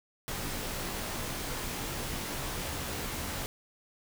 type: noise with comb filter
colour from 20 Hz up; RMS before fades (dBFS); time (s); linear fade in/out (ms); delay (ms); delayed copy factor
pink; -36; 0.28-3.46; 0; 19; -0.55
effects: none